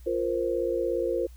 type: chord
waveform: sine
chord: F suspended fourth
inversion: none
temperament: equal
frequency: 349.2 / 466.2 / 523.3 Hz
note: F4 / Bb4 / C5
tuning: 0 / 0 / 0 cents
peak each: -29 dBFS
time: 0.06-1.27 s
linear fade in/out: 10 ms
effects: added 60 Hz sine -44 dBFS peak until 1.36 s + white hiss -61 dBFS RMS until 1.36 s